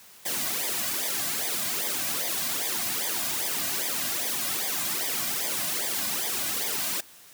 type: noise with flanger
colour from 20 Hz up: white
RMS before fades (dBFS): -29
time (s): 0.25-7.01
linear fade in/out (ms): 10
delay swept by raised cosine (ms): 0.71 to 2.31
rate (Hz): 2.5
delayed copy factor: -0.9
effects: white hiss -51 dBFS RMS until 7.33 s + high-pass 80 Hz 12 dB/octave